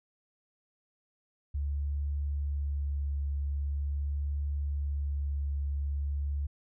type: tone with vibrato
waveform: sine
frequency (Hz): 71.3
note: C#2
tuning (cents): +49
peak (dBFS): -29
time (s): 1.54-6.47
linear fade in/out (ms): 10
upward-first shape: triangle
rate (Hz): 0.43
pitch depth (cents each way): 15
effects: none